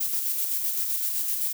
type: noise with tremolo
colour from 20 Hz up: violet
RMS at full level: -26 dBFS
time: 0-1.53 s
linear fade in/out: 10 ms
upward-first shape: square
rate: 7.8 Hz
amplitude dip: 30%
effects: none